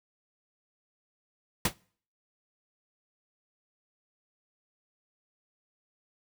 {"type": "noise with exponential decay", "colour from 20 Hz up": "pink", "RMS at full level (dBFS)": -19, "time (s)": [1.65, 1.74], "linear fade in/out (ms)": 5, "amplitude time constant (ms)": 18, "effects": ["noise-tail reverb RT60 0.5 s tail -25 dB re dry"]}